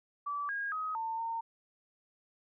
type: tone with pitch steps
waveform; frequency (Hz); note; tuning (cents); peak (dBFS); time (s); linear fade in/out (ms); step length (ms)
sine; 1155 / 1631 / 1263 / 900 / 914; D6 / G#6 / D#6 / A5 / A#5; -29 / -32 / +26 / +39 / -34; -33; 0.26-1.41; 10; 230
effects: none